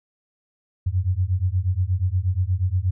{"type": "beating tone pair", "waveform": "sine", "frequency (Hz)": [88.1, 96.5], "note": ["F2", "G2"], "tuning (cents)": [16, -27], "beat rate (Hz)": 8.4, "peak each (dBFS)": -22, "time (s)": [0.86, 2.91], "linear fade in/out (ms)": 10, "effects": []}